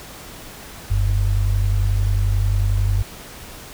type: tone pair together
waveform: sine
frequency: 45.87 / 97 Hz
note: F#1 / G2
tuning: -14 / -18 cents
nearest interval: octave + minor second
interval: 1296 cents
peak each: -18 dBFS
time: 0.9-3.03 s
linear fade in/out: 10 ms
effects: pink hiss -38 dBFS RMS until 3.73 s